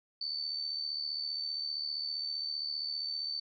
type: tone with amplitude modulation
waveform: sine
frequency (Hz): 4537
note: C#8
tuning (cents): +39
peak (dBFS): -31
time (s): 0.21-3.4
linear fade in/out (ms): 5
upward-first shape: sine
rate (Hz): 75.2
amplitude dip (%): 60
effects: none